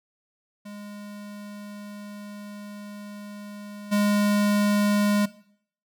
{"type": "tone with level steps", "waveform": "square", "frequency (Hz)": 205.9, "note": "G#3", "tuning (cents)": -15, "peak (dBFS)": [-38, -20], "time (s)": [0.65, 5.26], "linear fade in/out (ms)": 10, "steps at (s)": 3.91, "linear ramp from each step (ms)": 20, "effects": ["noise-tail reverb RT60 0.6 s tail -18 dB re dry"]}